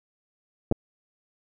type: clicks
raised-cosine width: 2 ms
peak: -10 dBFS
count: 2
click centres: 0.714 / 0.723 s
effects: none